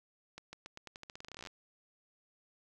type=accelerating click train; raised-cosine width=0.2 ms; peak=-29 dBFS; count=22; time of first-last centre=0.38-1.472 s; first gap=150 ms; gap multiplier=0.87; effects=none